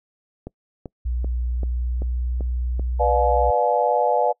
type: click train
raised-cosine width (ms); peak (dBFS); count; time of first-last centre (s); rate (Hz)
2; -19; 7; 0.47-2.796; 2.58
type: tone with pitch glide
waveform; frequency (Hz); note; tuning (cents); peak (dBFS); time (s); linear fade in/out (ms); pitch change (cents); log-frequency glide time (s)
sine; 60.6 to 61.3; B1 to B1; -32 to -12; -21; 1.05-3.51; 10; +20; 1.43-2.26
type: chord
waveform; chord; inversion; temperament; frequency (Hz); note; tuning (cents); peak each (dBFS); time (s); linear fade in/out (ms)
sine; B diminished seventh; none; just; 493.9 / 592.7 / 711.2 / 853.4; B4 / D5 / F5 / Ab5; 0 / +16 / +31 / +47; -22; 2.99-4.33; 20
effects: noise-tail reverb RT60 0.1 s tail -26 dB re dry